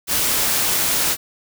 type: noise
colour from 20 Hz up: white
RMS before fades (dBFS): -19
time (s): 0.07-1.17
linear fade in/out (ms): 50
effects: none